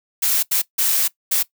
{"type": "noise bursts at uneven times", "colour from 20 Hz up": "blue", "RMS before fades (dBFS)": -18, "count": 4, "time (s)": [[0.22, 0.43], [0.51, 0.62], [0.78, 1.08], [1.31, 1.43]], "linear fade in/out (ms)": 10, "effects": ["noise-tail reverb RT60 0.1 s tail -19 dB re dry"]}